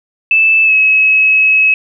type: tone with pitch glide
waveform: sine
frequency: 2632 to 2570 Hz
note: E7 to E7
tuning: -3 to -45 cents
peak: -6 dBFS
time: 0.31-1.74 s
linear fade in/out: 2 ms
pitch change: -42 cents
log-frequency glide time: 0.64-0.73 s
effects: none